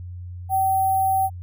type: tone with sample-and-hold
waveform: sine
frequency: 768 Hz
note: G5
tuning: 36 cents flat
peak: -17 dBFS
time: 0.49-1.3 s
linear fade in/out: 50 ms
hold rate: 11025 Hz
effects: added 89 Hz sine -32 dBFS peak until 1.42 s